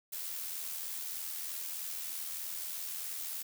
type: noise with amplitude modulation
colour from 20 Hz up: blue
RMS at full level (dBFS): -38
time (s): 0.12-3.43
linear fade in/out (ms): 10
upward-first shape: sine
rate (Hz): 83.2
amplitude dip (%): 40
effects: none